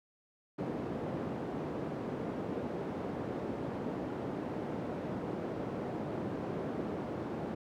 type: band-pass noise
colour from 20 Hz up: white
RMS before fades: -38 dBFS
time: 0.58-7.55 s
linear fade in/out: 10 ms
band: 140 to 420 Hz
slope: 12 dB/octave
effects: none